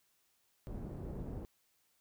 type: low-pass noise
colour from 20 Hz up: pink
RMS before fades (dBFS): -43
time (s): 0.67-1.45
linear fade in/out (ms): 0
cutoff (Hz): 410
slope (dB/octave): 12
effects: white hiss -75 dBFS RMS until 2 s